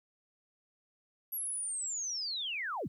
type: linear sweep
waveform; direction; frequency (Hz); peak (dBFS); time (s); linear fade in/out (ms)
sine; down; 11690 to 68.1; -34; 1.32-2.88; 10
effects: 12-bit